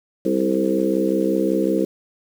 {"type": "harmonic tone with a mistuned harmonic", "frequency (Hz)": 65.41, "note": "C2", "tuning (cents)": 0, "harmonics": [3, 4, 5, 6, 7, 8], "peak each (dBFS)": [-24, -26, -21, -26, -24, -25], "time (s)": [0.25, 1.85], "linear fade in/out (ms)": 5, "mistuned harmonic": 7, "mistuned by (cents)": -27, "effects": ["7-bit"]}